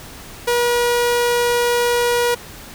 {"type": "tone", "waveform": "sawtooth", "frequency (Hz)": 480.8, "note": "B4", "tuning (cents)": -46, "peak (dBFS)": -11, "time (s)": [0.47, 2.35], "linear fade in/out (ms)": 10, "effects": ["pink hiss -37 dBFS RMS until 2.74 s"]}